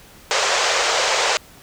pink band-pass noise, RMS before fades -19 dBFS, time 0.31-1.37 s, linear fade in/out 0 ms, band 440 to 7500 Hz, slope 48 dB/octave, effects pink hiss -46 dBFS RMS until 1.62 s

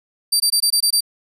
25% pulse tone bursts, 4672 Hz, D8, 10 cents flat, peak -9 dBFS, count 7, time 0.32-1.007 s, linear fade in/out 10 ms, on 81 ms, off 20 ms, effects none

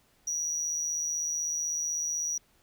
triangle tone with amplitude modulation, 5800 Hz, F#8, 35 cents flat, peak -25 dBFS, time 0.27-2.38 s, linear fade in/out 5 ms, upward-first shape sine, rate 156 Hz, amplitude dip 60%, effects pink hiss -66 dBFS RMS until 2.62 s

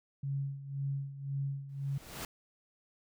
sine tone with tremolo, 138.59 Hz, C#3, in tune, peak -31 dBFS, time 0.23-1.98 s, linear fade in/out 5 ms, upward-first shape sine, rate 1.9 Hz, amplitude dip 75%
pink noise with exponential growth, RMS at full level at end -38 dBFS, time 1.69-2.25 s, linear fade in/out 2 ms, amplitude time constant 120 ms
effects none

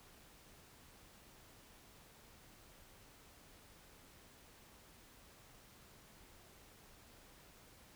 silence, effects pink hiss -62 dBFS RMS until 7.95 s

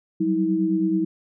sine tone cluster, 184.4 / 193.7 / 321.8 Hz, F#3 / G3 / E4, -6 / -20 / -42 cents, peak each -26 / -27 / -20 dBFS, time 0.2-1.05 s, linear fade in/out 10 ms, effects none

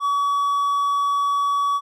triangle tone, 1135 Hz, C#6, 41 cents sharp, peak -16 dBFS, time 0-1.81 s, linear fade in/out 50 ms, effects none

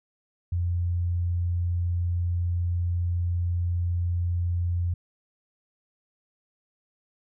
sine tone, 87.31 Hz, F2, in tune, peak -23 dBFS, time 0.52-4.94 s, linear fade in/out 5 ms, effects none

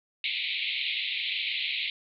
pink band-pass noise, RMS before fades -31 dBFS, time 0.24-1.9 s, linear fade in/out 2 ms, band 2100 to 4100 Hz, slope 96 dB/octave, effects none

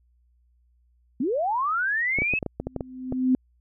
sine linear sweep, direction up, 220 to 2637 Hz, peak -22 dBFS, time 1.2-2.39 s, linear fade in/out 5 ms
clicks, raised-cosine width 2 ms, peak -15 dBFS, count 10, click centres 2.187 / 2.22 / 2.337 / 2.428 / 2.463 / 2.6 / 2.67 / 2.763 / 2.808 / 3.124 s
sine tone with exponential growth, 256.6 Hz, C4, 34 cents flat, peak -15 dBFS, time 2.61-3.35 s, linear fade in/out 1 ms, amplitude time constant 160 ms
effects added 60 Hz sine -60 dBFS peak until 3.6 s

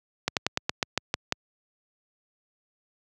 slowing click train, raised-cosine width 0.2 ms, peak -6 dBFS, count 9, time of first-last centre 0.28-1.324 s, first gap 88 ms, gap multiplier 1.11, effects high-pass 80 Hz 12 dB/octave

